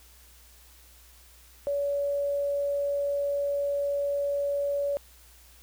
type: tone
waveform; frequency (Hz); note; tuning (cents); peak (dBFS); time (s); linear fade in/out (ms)
sine; 568; C#5; +42; -25; 1.67-4.97; 0
effects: added 60 Hz sine -55 dBFS peak until 5.62 s + white hiss -56 dBFS RMS until 5.62 s